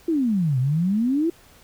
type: exponential two-way sweep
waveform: sine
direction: down then up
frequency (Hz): 347.3 to 123.47 to 347.3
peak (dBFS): -18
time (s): 0.08-1.3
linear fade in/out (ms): 5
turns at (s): 0.59
effects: pink hiss -52 dBFS RMS until 1.63 s